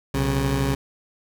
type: tone pair together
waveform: 20% pulse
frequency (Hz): 62.2 / 136.68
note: B1 / C#3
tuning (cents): +13 / -24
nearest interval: octave + major second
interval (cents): 1363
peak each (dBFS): -20 / -17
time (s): 0.14-0.75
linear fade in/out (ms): 5
effects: none